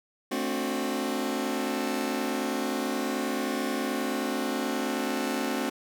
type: chord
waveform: sawtooth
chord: D dominant seventh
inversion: second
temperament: just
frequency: 220.2 / 264.3 / 293.7 / 367.1 Hz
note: A3 / C4 / D4 / F#4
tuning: +2 / +18 / 0 / -14 cents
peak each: -30 / -27 / -31 / -30 dBFS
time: 0.31-5.7 s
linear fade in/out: 10 ms
effects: none